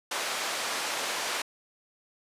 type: band-pass noise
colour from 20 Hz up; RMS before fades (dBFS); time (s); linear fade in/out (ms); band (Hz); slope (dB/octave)
pink; -32; 0.11-1.42; 5; 650 to 8400; 12
effects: resampled to 32000 Hz